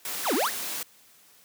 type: high-pass noise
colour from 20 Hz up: white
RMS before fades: -33 dBFS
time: 0.05-0.83 s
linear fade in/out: 2 ms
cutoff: 190 Hz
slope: 12 dB/octave
type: exponential two-way sweep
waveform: square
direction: down then up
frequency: 2286 to 233.1 to 2286 Hz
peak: -24 dBFS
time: 0.23-0.51 s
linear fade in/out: 50 ms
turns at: 0.34 s
effects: white hiss -57 dBFS RMS until 1.44 s + high-pass 100 Hz 12 dB/octave